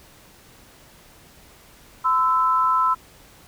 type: tone pair together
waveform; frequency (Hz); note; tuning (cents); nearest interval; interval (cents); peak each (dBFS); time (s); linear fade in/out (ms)
sine; 1019 / 1318.5; C6 / E6; -46 / 0; major third; 446; -19; 2.04-2.95; 20
effects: pink hiss -50 dBFS RMS until 3.47 s